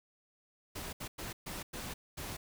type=noise bursts at uneven times; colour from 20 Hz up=pink; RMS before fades=-42 dBFS; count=6; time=0.75-0.93 / 1-1.08 / 1.18-1.33 / 1.46-1.63 / 1.73-1.94 / 2.17-2.37 s; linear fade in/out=10 ms; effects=none